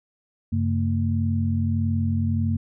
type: tone cluster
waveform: sine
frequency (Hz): 94.4 / 136 / 227.3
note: F#2 / C#3 / A#3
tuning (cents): +35 / -33 / -43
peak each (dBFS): -22 / -29 / -25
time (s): 0.52-2.57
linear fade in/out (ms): 10
effects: none